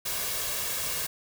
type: noise with comb filter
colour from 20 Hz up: white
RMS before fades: -31 dBFS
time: 0.05-1.07 s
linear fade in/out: 10 ms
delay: 1.8 ms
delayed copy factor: +0.5
effects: none